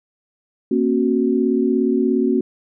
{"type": "chord", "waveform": "sine", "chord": "F# major", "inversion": "first", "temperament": "equal with one note detuned", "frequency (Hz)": [233.1, 270.1, 370], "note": ["A#3", "C#4", "F#4"], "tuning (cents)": [0, -45, 0], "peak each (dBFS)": -19, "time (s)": [0.71, 2.41], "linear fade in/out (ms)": 5, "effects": []}